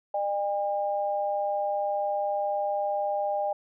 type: tone pair together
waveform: sine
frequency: 604 / 806.2 Hz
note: D5 / G5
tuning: +48 / +48 cents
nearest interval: perfect fourth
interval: 500 cents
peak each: -28 dBFS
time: 0.14-3.53 s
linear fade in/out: 5 ms
effects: none